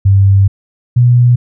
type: tone pair in turn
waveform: sine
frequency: 98 / 122.23 Hz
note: G2 / B2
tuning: 0 / -17 cents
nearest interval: major third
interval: 383 cents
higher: second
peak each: -4 dBFS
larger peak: neither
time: 0.05-0.48 / 0.96-1.36 s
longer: first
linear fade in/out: 10 ms
effects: none